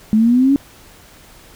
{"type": "exponential sweep", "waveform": "sine", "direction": "up", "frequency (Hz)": [212.2, 284.4], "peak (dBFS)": -9, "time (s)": [0.13, 0.56], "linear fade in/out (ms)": 0, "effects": ["pink hiss -44 dBFS RMS until 1.55 s"]}